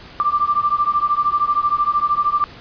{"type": "beating tone pair", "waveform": "sine", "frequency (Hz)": [1174.7, 1187.7], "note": ["D6", "D6"], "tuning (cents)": [0, 19], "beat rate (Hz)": 13, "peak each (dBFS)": -18, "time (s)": [0.2, 2.44], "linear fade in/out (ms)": 0, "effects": ["pink hiss -40 dBFS RMS until 2.6 s", "resampled to 11025 Hz"]}